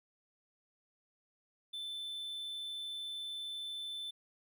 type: tone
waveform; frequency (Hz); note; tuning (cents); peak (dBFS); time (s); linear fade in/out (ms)
triangle; 3527; A7; +3; -38; 1.73-4.11; 10
effects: none